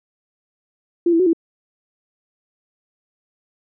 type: tone with pitch steps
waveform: sine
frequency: 343.8 / 331.2 / 369.6 / 331.6 Hz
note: F4 / E4 / F#4 / E4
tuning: -27 / +8 / -2 / +10 cents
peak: -12 dBFS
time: 1.06-1.332 s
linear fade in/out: 5 ms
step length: 68 ms
effects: none